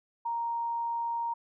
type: tone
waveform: sine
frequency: 933 Hz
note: A#5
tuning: 1 cent sharp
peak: -29 dBFS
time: 0.25-1.34 s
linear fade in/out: 10 ms
effects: none